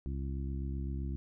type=harmonic tone; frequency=67.8 Hz; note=C#2; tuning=38 cents flat; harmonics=1 / 2 / 3 / 4 / 5; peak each=-35 / -41 / -45 / -47 / -49 dBFS; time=0.06-1.16 s; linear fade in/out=0 ms; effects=none